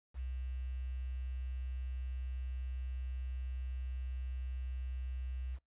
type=tone with quantisation; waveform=sine; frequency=63.7 Hz; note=C2; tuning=46 cents flat; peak=-37 dBFS; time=0.14-5.59 s; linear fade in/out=50 ms; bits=10; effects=noise-tail reverb RT60 0.2 s tail -24 dB re dry + resampled to 8000 Hz